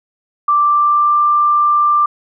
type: tone with pitch glide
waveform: sine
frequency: 1174.7 to 1184.2 Hz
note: D6 to D6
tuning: 0 to +14 cents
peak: -9 dBFS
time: 0.48-2.06 s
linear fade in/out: 5 ms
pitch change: +14 cents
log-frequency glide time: 0.59-1.19 s
effects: none